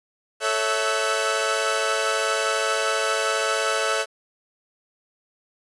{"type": "tone cluster", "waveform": "sawtooth", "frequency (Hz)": [440.5, 556, 657, 1309, 1510], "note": ["A4", "C#5", "E5", "E6", "F#6"], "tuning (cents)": [2, 5, -6, -13, 35], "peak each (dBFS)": -24, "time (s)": [0.4, 4.06], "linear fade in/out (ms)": 50, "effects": ["resampled to 24000 Hz", "9-bit"]}